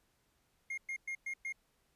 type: tone bursts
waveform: triangle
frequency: 2134 Hz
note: C7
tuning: 34 cents sharp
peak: -35 dBFS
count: 5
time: 0.7-1.525 s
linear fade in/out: 5 ms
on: 77 ms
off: 110 ms
effects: pink hiss -75 dBFS RMS until 1.95 s + resampled to 32000 Hz